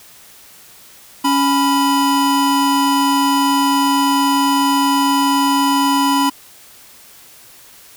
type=tone pair together; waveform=square; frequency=278.1 / 990 Hz; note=C#4 / B5; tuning=+6 / +4 cents; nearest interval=octave + minor seventh; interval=2198 cents; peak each=-16 dBFS; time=1.24-6.3 s; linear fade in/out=10 ms; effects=white hiss -43 dBFS RMS until 7.96 s